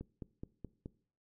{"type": "click train", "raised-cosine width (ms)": 3, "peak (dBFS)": -30, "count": 5, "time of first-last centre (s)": [0.01, 0.859], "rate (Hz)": 4.71, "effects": ["noise-tail reverb RT60 0.5 s tail -20 dB re dry"]}